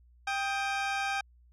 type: tone pair together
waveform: 20% pulse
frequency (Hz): 790 / 1254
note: G5 / D#6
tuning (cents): +13 / +13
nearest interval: minor sixth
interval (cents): 800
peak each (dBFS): -25 / -32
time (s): 0.27-1.21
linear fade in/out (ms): 5
effects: added 60 Hz sine -57 dBFS peak until 1.52 s + low-pass 6000 Hz 12 dB/octave